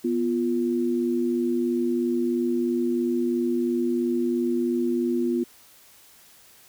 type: tone pair together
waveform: sine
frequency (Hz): 245.3 / 348.3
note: B3 / F4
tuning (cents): -12 / -5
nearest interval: tritone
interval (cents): 607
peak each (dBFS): -24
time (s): 0.04-5.44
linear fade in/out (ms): 10
effects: white hiss -53 dBFS RMS until 6.68 s